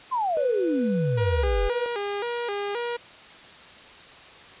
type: exponential sweep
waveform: sine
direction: down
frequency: 1073 to 39.66 Hz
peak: -22 dBFS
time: 0.11-1.69 s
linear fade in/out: 20 ms
type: tone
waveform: triangle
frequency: 493.9 Hz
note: B4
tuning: in tune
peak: -25 dBFS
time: 0.37-1.86 s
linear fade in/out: 0 ms
type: tone with vibrato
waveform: sawtooth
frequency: 440 Hz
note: A4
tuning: in tune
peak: -23 dBFS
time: 1.17-2.97 s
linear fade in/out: 10 ms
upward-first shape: square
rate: 1.9 Hz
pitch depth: 140 cents each way
effects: white hiss -46 dBFS RMS until 4.6 s + resampled to 8000 Hz